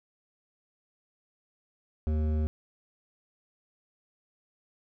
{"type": "tone with hard clipping", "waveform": "sine", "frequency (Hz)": 77.1, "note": "D#2", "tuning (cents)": -15, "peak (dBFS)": -27, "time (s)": [2.07, 2.47], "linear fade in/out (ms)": 0, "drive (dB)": 12, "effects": []}